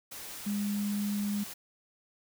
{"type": "tone in noise", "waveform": "sine", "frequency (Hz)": 204.8, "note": "G#3", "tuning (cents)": -24, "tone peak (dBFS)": -29, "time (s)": [0.46, 1.44], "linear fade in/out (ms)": 10, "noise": "white", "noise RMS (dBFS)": -43, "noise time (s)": [0.11, 1.54], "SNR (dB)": 11, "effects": []}